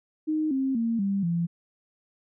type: tone with pitch steps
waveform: sine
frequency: 310 / 266.8 / 229.6 / 197.56 / 170.01 Hz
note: D#4 / C4 / A#3 / G3 / F3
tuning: -6 / +34 / -26 / +14 / -46 cents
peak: -23 dBFS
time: 0.27-1.47 s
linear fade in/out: 20 ms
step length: 240 ms
effects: none